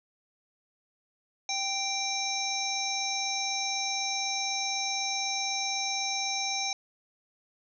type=harmonic tone; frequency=784 Hz; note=G5; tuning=in tune; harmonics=1 / 3 / 5 / 7 / 8; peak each=-35 / -35 / -35 / -35 / -35 dBFS; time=1.49-6.73 s; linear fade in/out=2 ms; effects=none